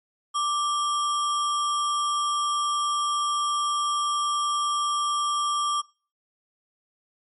sine tone with sample-and-hold, 1174.7 Hz, D6, in tune, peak -22 dBFS, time 0.34-5.82 s, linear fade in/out 20 ms, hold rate 4410 Hz, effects noise-tail reverb RT60 0.4 s tail -24 dB re dry + MP3 48 kbps

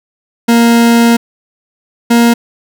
40% pulse tone pair in turn, 233.5 / 234.8 Hz, A#3 / A#3, +3 / +13 cents, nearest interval unison, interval 10 cents, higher second, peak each -4 dBFS, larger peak neither, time 0.48-1.17 / 2.1-2.34 s, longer first, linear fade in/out 10 ms, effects none

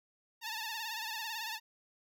10% pulse tone with vibrato, 893 Hz, A5, 25 cents sharp, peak -29 dBFS, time 0.41-1.6 s, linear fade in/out 50 ms, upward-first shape sine, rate 18 Hz, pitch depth 76 cents each way, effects none

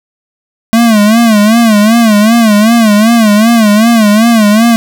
square tone with vibrato, 220 Hz, A3, in tune, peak -4 dBFS, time 0.73-4.76 s, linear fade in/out 0 ms, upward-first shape sine, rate 2.6 Hz, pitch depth 120 cents each way, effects none

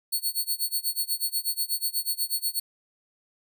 5% pulse tone with tremolo, 4409 Hz, C#8, 10 cents flat, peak -16 dBFS, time 0.12-2.6 s, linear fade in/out 10 ms, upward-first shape sine, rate 8.2 Hz, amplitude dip 95%, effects none

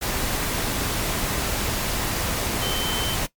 sine tone in noise, 3081 Hz, G7, 31 cents flat, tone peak -27 dBFS, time 2.61-3.16 s, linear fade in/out 20 ms, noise pink, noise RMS -25 dBFS, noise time 0.01-3.27 s, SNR -5 dB, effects noise-tail reverb RT60 0.1 s tail -17 dB re dry + MP3 96 kbps

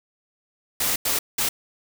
white noise bursts at uneven times, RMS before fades -23 dBFS, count 3, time 0.8-0.96 / 1.05-1.19 / 1.38-1.49 s, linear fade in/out 5 ms, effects none

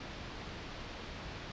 pink low-pass noise, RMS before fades -45 dBFS, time 0-1.52 s, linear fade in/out 5 ms, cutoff 4900 Hz, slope 24 dB/octave, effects resampled to 16000 Hz

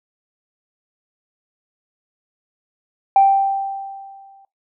sine tone with exponential decay, 784 Hz, G5, in tune, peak -6 dBFS, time 3.16-4.45 s, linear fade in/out 2 ms, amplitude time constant 280 ms, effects noise-tail reverb RT60 0.2 s tail -20 dB re dry + tanh soft clip ceiling -3 dBFS

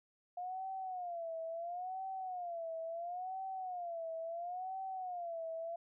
sine tone with vibrato, 707 Hz, F5, 21 cents sharp, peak -39 dBFS, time 0.37-5.76 s, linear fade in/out 5 ms, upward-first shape sine, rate 0.73 Hz, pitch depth 140 cents each way, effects none

